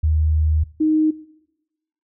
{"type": "tone pair in turn", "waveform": "sine", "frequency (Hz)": [77.78, 311.1], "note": ["D#2", "D#4"], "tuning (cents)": [0, 0], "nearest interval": "2 octaves", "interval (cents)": 2400, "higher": "second", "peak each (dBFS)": -14, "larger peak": "neither", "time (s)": [[0.03, 0.64], [0.8, 1.11]], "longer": "first", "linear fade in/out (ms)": 10, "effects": ["noise-tail reverb RT60 1.0 s tail -21 dB re dry"]}